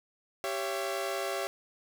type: chord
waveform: sawtooth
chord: C# diminished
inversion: second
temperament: equal with one note detuned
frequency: 392 / 554.4 / 673.5 Hz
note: G4 / C#5 / E5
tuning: 0 / 0 / +37 cents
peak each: -32 dBFS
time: 0.44-1.47 s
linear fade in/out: 0 ms
effects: none